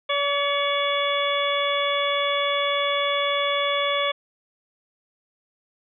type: harmonic tone with a mistuned harmonic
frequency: 570 Hz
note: C#5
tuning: 48 cents sharp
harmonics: 1 / 2 / 3 / 4 / 5 / 6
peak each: -25 / -26 / -34 / -28 / -35 / -27 dBFS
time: 0.09-4.12 s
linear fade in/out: 10 ms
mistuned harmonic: 4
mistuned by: -32 cents
effects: none